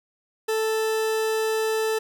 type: tone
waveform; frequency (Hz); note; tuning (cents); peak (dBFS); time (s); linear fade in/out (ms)
40% pulse; 440; A4; 0; -21; 0.48-1.99; 10
effects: none